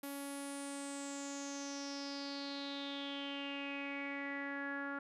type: tone with low-pass filter sweep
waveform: sawtooth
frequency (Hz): 280.4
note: C#4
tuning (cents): +20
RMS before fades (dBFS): -43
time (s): 0.03-4.99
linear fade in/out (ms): 5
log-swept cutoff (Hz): 12000 to 1500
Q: 7.6
effects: none